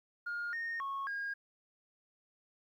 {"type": "tone with pitch steps", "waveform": "sine", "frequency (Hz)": [1419, 1844, 1098, 1626], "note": ["F6", "A#6", "C#6", "G#6"], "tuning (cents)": [27, -19, -17, -37], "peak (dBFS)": -34, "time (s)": [0.26, 1.34], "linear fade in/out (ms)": 10, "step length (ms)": 270, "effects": ["tanh soft clip ceiling -33 dBFS", "12-bit"]}